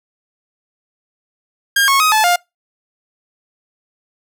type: tone with pitch steps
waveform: sawtooth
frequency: 1614 / 1097 / 1259 / 867 / 705 Hz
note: G#6 / C#6 / D#6 / A5 / F5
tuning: -50 / -18 / +20 / -26 / +16 cents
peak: -7 dBFS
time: 1.76-2.36 s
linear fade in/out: 5 ms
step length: 120 ms
effects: noise-tail reverb RT60 0.2 s tail -25 dB re dry